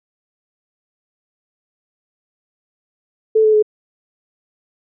sine tone with pitch steps, 438.7 / 432.2 / 425.7 Hz, A4 / A4 / G#4, -5 / -31 / +43 cents, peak -9 dBFS, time 3.35-3.626 s, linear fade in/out 10 ms, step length 92 ms, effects none

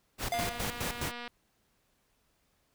pink noise with tremolo, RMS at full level -34 dBFS, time 0.18-1.12 s, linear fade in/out 50 ms, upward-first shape square, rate 4.8 Hz, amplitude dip 80%
square tone with exponential decay, 698.5 Hz, F5, in tune, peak -28 dBFS, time 0.32-0.88 s, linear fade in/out 2 ms, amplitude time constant 120 ms
click train, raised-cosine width 0.3 ms, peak -26 dBFS, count 226, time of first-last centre 0.34-1.278 s, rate 240 Hz
effects pink hiss -73 dBFS RMS until 2.74 s

